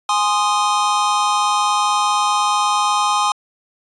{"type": "chord", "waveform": "square", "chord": "Ab major", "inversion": "none", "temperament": "equal with one note detuned", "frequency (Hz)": [830.6, 1046.5, 1238.1], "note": ["Ab5", "C6", "Eb6"], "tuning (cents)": [0, 0, -9], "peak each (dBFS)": -20, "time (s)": [0.09, 3.32], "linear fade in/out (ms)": 2, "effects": ["resampled to 22050 Hz"]}